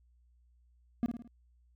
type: tone with echo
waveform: triangle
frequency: 236.3 Hz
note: A#3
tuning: 24 cents sharp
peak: -24 dBFS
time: 1.03-1.06 s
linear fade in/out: 0 ms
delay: 54 ms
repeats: 4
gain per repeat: -6 dB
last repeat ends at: 1.276 s
effects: added 60 Hz sine -63 dBFS peak until 1.75 s